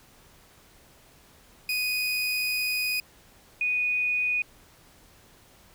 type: tone pair in turn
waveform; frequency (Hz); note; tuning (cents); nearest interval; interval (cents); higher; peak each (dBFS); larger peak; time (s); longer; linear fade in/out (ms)
30% pulse / sine; 2489 / 2476; D#7 / D#7; 0 / -9; unison; 9; first; -23; neither; 1.69-3 / 3.61-4.42; first; 2
effects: pink hiss -56 dBFS RMS until 5.74 s